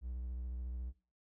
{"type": "tone with vibrato", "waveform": "triangle", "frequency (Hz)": 61.7, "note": "B1", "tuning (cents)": -1, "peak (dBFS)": -37, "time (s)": [0.01, 0.93], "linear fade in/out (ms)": 50, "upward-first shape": "sine", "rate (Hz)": 14, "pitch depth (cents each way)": 51, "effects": ["noise-tail reverb RT60 0.4 s tail -19 dB re dry"]}